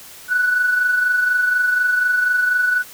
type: tone pair together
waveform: sine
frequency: 1480 / 1504.1 Hz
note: F#6 / F#6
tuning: 0 / +28 cents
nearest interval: unison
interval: 28 cents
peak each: -14 / -24 dBFS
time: 0.28-2.84 s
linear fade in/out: 50 ms
effects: tanh soft clip ceiling -8 dBFS + white hiss -40 dBFS RMS until 2.93 s